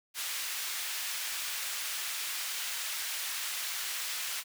pink high-pass noise, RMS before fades -36 dBFS, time 0.14-4.44 s, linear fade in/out 50 ms, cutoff 1900 Hz, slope 12 dB/octave, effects none

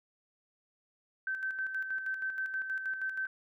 sine tone with tremolo, 1545 Hz, G6, 26 cents flat, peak -31 dBFS, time 1.27-3.27 s, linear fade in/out 2 ms, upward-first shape square, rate 6.3 Hz, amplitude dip 50%, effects none

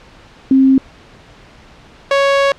sine / sawtooth tone pair in turn, 266.2 / 555 Hz, C4 / C#5, +30 / +2 cents, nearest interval octave + minor second, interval 1272 cents, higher second, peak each -6 dBFS, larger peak neither, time 0.51-0.78 / 2.11-2.52 s, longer second, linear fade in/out 2 ms, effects pink hiss -42 dBFS RMS until 2.58 s + low-pass 4000 Hz 12 dB/octave

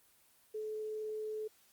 sine tone, 431.2 Hz, A4, 35 cents flat, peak -37 dBFS, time 0.54-1.48 s, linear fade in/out 10 ms, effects white hiss -67 dBFS RMS until 1.72 s + Opus 24 kbps

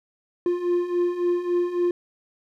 triangle beating tone pair, 349.2 / 352.8 Hz, F4 / F4, 0 / +18 cents, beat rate 3.6 Hz, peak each -25 / -20 dBFS, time 0.46-1.91 s, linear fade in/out 2 ms, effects none

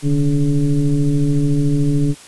sine tone with frequency modulation, 146.83 Hz, D3, in tune, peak -12 dBFS, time 0.02-2.15 s, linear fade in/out 50 ms, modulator 140 Hz, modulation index 1.2, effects white hiss -40 dBFS RMS until 2.27 s + resampled to 24000 Hz

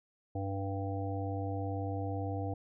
harmonic tone, 98 Hz, G2, in tune, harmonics 1 / 3 / 5 / 7 / 8, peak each -35 / -40 / -42 / -43 / -44 dBFS, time 0.35-2.54 s, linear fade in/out 5 ms, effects none

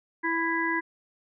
harmonic tone, 330.8 Hz, E4, 6 cents sharp, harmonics 1 / 3 / 5 / 6, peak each -30 / -30 / -30 / -30 dBFS, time 0.23-0.81 s, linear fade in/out 20 ms, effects none

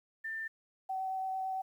sine tone, 1789 Hz, A6, 28 cents sharp, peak -36 dBFS, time 0.24-0.48 s, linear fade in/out 10 ms
sine tone with vibrato, 760 Hz, F#5, 46 cents sharp, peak -33 dBFS, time 0.89-1.62 s, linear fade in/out 10 ms, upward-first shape sine, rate 8.9 Hz, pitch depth 9 cents each way
effects 11-bit

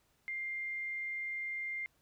sine tone, 2100 Hz, C7, 6 cents sharp, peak -36 dBFS, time 0.28-1.86 s, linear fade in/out 0 ms, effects pink hiss -73 dBFS RMS until 2.01 s

